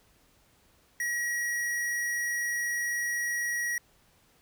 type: tone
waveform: square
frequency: 1909 Hz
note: A#6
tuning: 41 cents sharp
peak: -29 dBFS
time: 1-3.78 s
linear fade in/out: 2 ms
effects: pink hiss -64 dBFS RMS until 4.41 s